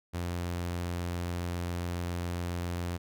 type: tone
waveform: sawtooth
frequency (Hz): 87.31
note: F2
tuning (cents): 0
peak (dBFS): -28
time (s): 0.13-2.98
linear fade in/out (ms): 20
effects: none